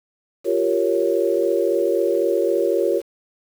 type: chord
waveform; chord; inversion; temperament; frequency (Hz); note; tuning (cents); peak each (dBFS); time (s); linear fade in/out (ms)
sine; G half-diminished seventh; third; equal with one note detuned; 348.2 / 392 / 466.2 / 554.4; F4 / G4 / Bb4 / Db5; -5 / 0 / 0 / 0; -22; 0.44-3.02; 50
effects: 7-bit